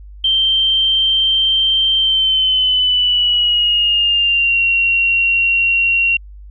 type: tone with pitch glide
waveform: sine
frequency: 3136 to 2746 Hz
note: G7 to F7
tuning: 0 to -30 cents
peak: -11 dBFS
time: 0.24-6.17 s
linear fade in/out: 5 ms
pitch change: -230 cents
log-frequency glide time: 1.97-4.61 s
effects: added 50 Hz sine -33 dBFS peak until 6.5 s